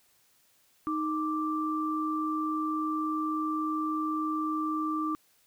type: tone pair together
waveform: sine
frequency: 311.1 / 1174.7 Hz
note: D#4 / D6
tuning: 0 / 0 cents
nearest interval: octave + major seventh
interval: 2300 cents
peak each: -30 / -31 dBFS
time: 0.87-5.15 s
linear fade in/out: 0 ms
effects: white hiss -66 dBFS RMS until 5.46 s